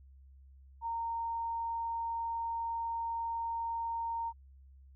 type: tone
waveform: sine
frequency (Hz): 922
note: A#5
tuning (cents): -19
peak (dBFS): -33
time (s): 0.81-4.33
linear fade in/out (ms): 50
effects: added 67 Hz sine -54 dBFS peak until 4.95 s